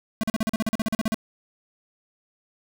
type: tone bursts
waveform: square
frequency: 220.5 Hz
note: A3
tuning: 4 cents sharp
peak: -22 dBFS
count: 15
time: 0.21-1.144 s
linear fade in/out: 0 ms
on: 24 ms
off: 41 ms
effects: none